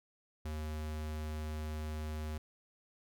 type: tone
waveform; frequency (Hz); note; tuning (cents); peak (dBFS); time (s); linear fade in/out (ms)
square; 77; D#2; -17; -38; 0.45-2.38; 5
effects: none